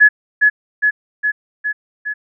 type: tone with echo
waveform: sine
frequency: 1698 Hz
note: G#6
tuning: 38 cents sharp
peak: -4 dBFS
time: 0-0.09 s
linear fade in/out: 20 ms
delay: 410 ms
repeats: 5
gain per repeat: -3 dB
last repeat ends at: 2.14 s
effects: none